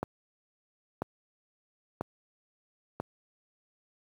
click train, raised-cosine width 1 ms, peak -17 dBFS, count 4, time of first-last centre 0.03-3 s, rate 1.01 Hz, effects high-pass 80 Hz 12 dB/octave + 9-bit

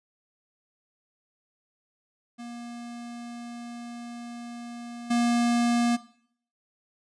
square tone with level steps, 237.6 Hz, A#3, 33 cents sharp, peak -38 / -22 dBFS, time 2.38-5.97 s, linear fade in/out 20 ms, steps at 5.1 s, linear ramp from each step 10 ms, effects noise-tail reverb RT60 0.6 s tail -17 dB re dry + resampled to 22050 Hz

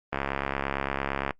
click train, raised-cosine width 0.5 ms, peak -12 dBFS, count 82, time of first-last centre 0.13-1.307 s, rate 68.8 Hz, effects noise-tail reverb RT60 0.1 s tail -23 dB re dry + Opus 48 kbps

